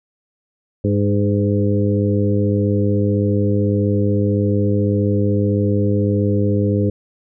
harmonic tone with a mistuned harmonic, 101.7 Hz, G#2, 36 cents flat, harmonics 1 / 2 / 3 / 4 / 5, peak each -17 / -20 / -22 / -23 / -24 dBFS, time 0.84-6.9 s, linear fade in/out 5 ms, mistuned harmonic 4, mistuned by +25 cents, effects none

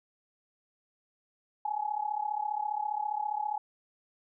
sine tone with amplitude modulation, 842 Hz, G#5, 24 cents sharp, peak -26 dBFS, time 1.65-3.58 s, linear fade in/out 5 ms, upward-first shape sine, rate 34.9 Hz, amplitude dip 85%, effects none

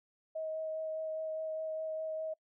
sine tone with vibrato, 633 Hz, D#5, 30 cents sharp, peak -35 dBFS, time 0.35-2.34 s, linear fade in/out 10 ms, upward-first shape sine, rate 4.9 Hz, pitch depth 10 cents each way, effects noise-tail reverb RT60 0.1 s tail -25 dB re dry

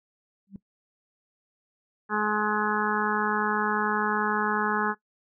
sine tone with exponential growth, 196.2 Hz, G3, 2 cents sharp, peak -32 dBFS, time 0.47-0.56 s, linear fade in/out 2 ms, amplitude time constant 18 ms
harmonic tone, 211.3 Hz, G#3, 30 cents sharp, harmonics 1 / 2 / 4 / 5 / 6 / 7 / 8, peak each -31 / -31 / -31 / -31 / -31 / -31 / -31 dBFS, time 2.09-4.95 s, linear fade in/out 50 ms
effects noise-tail reverb RT60 0.1 s tail -18 dB re dry

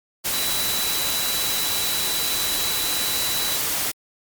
sine tone in noise, 3951 Hz, B7, in tune, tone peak -27 dBFS, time 0.32-3.58 s, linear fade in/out 20 ms, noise white, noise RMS -24 dBFS, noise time 0.24-3.92 s, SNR -6 dB, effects Opus 48 kbps

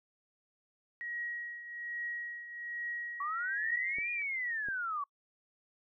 sine tone with tremolo, 1900 Hz, A#6, 33 cents sharp, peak -35 dBFS, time 1.01-4.22 s, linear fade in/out 0 ms, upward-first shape triangle, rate 1.2 Hz, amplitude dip 70%
sine linear two-way sweep, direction up then down, 1108.7 to 2446 to 1108.7 Hz, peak -33 dBFS, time 3.2-5.04 s, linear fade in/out 5 ms, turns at 4.11 s
clicks, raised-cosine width 2 ms, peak -35 / -35 dBFS, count 2, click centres 3.985 / 4.686 s
effects noise-tail reverb RT60 0.1 s tail -26 dB re dry

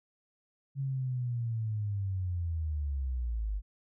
sine linear sweep, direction down, 138.59 to 48.05 Hz, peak -30 dBFS, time 0.75-3.62 s, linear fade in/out 50 ms, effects none

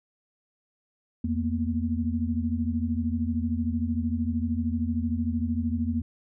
sine tone cluster, 84.2 / 229.4 / 242.5 Hz, E2 / A#3 / B3, +37 / -28 / -31 cents, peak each -29 dBFS, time 1.24-6.02 s, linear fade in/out 5 ms, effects none

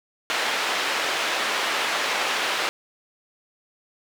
white band-pass noise, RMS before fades -25 dBFS, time 0.3-2.69 s, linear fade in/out 0 ms, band 440 to 2900 Hz, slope 12 dB/octave, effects none

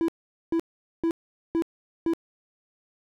triangle tone bursts, 331.4 Hz, E4, 9 cents sharp, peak -19 dBFS, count 5, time 0.01-2.135 s, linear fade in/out 0 ms, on 73 ms, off 440 ms, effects none

